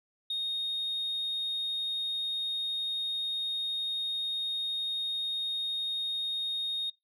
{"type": "tone", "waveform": "sine", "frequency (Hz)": 3711, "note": "A#7", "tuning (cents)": -9, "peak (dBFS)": -28, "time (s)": [0.3, 6.9], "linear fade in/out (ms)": 5, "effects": ["noise-tail reverb RT60 0.2 s tail -24 dB re dry", "tanh soft clip ceiling -27 dBFS"]}